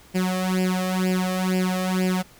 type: tone with flanger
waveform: sawtooth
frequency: 184.9 Hz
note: F#3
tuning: 1 cent flat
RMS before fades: -23 dBFS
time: 0.14-2.23 s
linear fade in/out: 20 ms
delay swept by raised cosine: 0.39 to 1.69 ms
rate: 2.1 Hz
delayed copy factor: +0.85
effects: pink hiss -51 dBFS RMS until 2.39 s